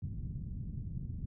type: low-pass noise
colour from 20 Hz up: white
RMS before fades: -40 dBFS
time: 0.02-1.26 s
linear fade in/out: 5 ms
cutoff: 160 Hz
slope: 24 dB/octave
effects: none